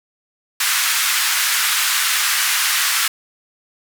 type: band-pass noise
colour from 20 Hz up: pink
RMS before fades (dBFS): -18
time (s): 0.6-3.08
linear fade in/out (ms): 5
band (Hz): 1300 to 16000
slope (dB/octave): 24
effects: none